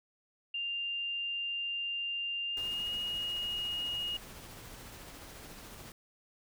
sine tone with pitch glide, 2794 to 2871 Hz, F7 to F7, 0 to +47 cents, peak -33 dBFS, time 0.54-4.17 s, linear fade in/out 5 ms, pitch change +47 cents, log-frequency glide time 2.46-2.91 s
pink noise with tremolo, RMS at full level -48 dBFS, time 2.57-5.92 s, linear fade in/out 2 ms, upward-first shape sine, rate 14 Hz, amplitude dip 25%
effects none

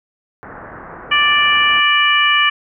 white low-pass noise, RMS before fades -34 dBFS, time 0.43-1.8 s, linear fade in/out 0 ms, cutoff 1700 Hz, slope 48 dB/octave
harmonic tone, 587.3 Hz, D5, in tune, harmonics 2 / 3 / 4 / 5, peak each -16 / -16 / -16 / -16 dBFS, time 1.11-2.5 s, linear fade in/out 10 ms
effects none

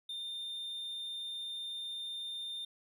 triangle tone, 3614 Hz, A7, 46 cents sharp, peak -37 dBFS, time 0.09-2.65 s, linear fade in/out 5 ms, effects none

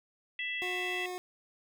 harmonic tone, 663 Hz, E5, 10 cents sharp, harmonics 3 / 4 / 5, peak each -36 / -37 / -41 dBFS, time 0.39-1.06 s, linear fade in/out 2 ms
25% pulse tone, 362.6 Hz, F#4, 35 cents flat, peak -33 dBFS, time 0.62-1.18 s, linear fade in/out 0 ms
effects none

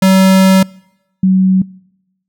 square / sine tone pair in turn, 190 / 188.03 Hz, F#3 / F#3, +46 / +28 cents, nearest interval unison, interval 18 cents, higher first, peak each -6 dBFS, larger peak neither, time 0.02-0.63 / 1.23-1.62 s, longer first, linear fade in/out 5 ms, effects noise-tail reverb RT60 0.9 s tail -25 dB re dry

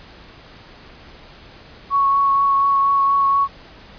sine tone with vibrato, 1108.7 Hz, C#6, in tune, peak -13 dBFS, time 1.9-3.48 s, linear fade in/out 50 ms, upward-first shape triangle, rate 4.2 Hz, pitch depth 13 cents each way, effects pink hiss -43 dBFS RMS until 3.98 s + resampled to 11025 Hz

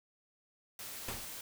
white noise, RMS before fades -45 dBFS, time 0.79-1.41 s, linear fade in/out 2 ms
pink noise with exponential decay, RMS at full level -36 dBFS, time 1.08-1.37 s, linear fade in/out 5 ms, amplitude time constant 63 ms
effects none

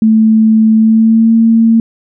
sine tone with pitch glide, 220 to 226.8 Hz, A3 to A#3, 0 to -47 cents, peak -4 dBFS, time 0.02-1.8 s, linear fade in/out 2 ms, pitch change +53 cents, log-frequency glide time 0.76-1.33 s, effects none

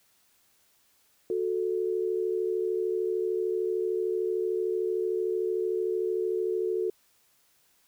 sine tone pair together, 366.7 / 440 Hz, F#4 / A4, -15 / 0 cents, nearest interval minor third, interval 315 cents, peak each -28 / -29 dBFS, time 1.3-6.9 s, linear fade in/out 2 ms, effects white hiss -66 dBFS RMS until 7.87 s

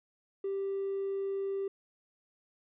triangle tone, 392 Hz, G4, in tune, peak -28 dBFS, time 0.44-1.68 s, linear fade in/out 5 ms, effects tanh soft clip ceiling -28 dBFS + resampled to 8000 Hz

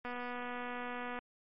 click train, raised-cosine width 0.5 ms, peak -27 dBFS, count 280, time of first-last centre 0.05-1.189 s, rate 245 Hz, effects MP3 32 kbps

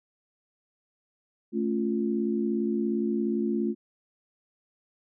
sine chord, A augmented, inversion none, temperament equal, 220 / 277.2 / 349.2 Hz, A3 / C#4 / E#4, 0 / 0 / 0 cents, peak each -27 / -32 / -29 dBFS, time 1.52-3.75 s, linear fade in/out 50 ms, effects none

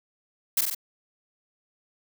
blue noise with echo, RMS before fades -22 dBFS, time 0.57-0.61 s, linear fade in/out 5 ms, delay 46 ms, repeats 3, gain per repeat -3 dB, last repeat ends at 0.748 s, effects none

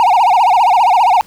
triangle tone with vibrato, 830.6 Hz, G#5, in tune, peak -5 dBFS, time 0-1.21 s, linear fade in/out 0 ms, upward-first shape sine, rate 15 Hz, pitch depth 260 cents each way, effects pink hiss -45 dBFS RMS until 1.26 s

